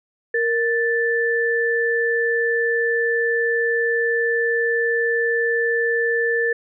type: tone pair together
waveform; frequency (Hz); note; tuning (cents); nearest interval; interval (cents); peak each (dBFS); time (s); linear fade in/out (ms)
sine; 466.2 / 1760; A#4 / A6; 0 / 0; octave + major seventh; 2300; -20; 0.34-6.53; 5
effects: none